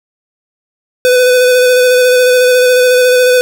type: tone with vibrato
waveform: square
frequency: 501 Hz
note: B4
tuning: 25 cents sharp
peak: -6 dBFS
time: 1.05-3.41 s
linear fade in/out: 0 ms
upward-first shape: square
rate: 14 Hz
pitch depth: 15 cents each way
effects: none